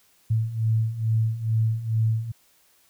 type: beating tone pair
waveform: sine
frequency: 110 / 112.3 Hz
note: A2 / A2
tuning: 0 / +36 cents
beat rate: 2.3 Hz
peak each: -26 / -22 dBFS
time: 0.3-2.32 s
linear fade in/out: 10 ms
effects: white hiss -61 dBFS RMS until 2.89 s